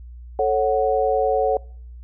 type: chord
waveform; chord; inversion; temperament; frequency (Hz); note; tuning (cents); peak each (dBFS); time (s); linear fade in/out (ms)
sine; F# minor; first; equal with one note detuned; 440 / 550.5 / 740; A4 / C#5 / F#5; 0 / -12 / 0; -21; 0.39-1.57; 2
effects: noise-tail reverb RT60 0.6 s tail -25 dB re dry + added 60 Hz sine -36 dBFS peak until 2.03 s